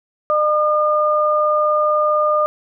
sine tone pair together, 604.6 / 1211 Hz, D#5 / D#6, -50 / -47 cents, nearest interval octave, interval 1203 cents, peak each -16 dBFS, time 0.3-2.46 s, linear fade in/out 0 ms, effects none

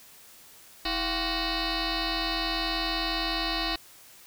sine tone with frequency modulation, 1864.7 Hz, A#6, in tune, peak -26 dBFS, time 0.85-3.76 s, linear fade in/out 5 ms, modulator 365 Hz, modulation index 7.5, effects white hiss -52 dBFS RMS until 4.26 s

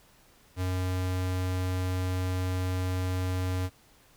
square tone, 92 Hz, F#2, 9 cents flat, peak -28 dBFS, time 0.56-3.7 s, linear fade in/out 50 ms, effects pink hiss -60 dBFS RMS until 4.16 s

